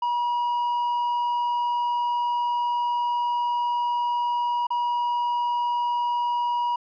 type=tone with dropouts; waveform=triangle; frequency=962 Hz; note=B5; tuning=46 cents flat; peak=-20 dBFS; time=0.02-6.76 s; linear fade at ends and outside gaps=5 ms; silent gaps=4.669-4.704 s; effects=resampled to 11025 Hz